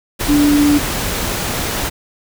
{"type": "tone in noise", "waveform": "sine", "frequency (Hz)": 292, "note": "D4", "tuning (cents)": -10, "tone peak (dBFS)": -9, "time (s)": [0.28, 0.79], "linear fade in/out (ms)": 20, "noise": "pink", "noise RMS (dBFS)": -20, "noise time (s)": [0.19, 1.9], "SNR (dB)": 8, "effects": []}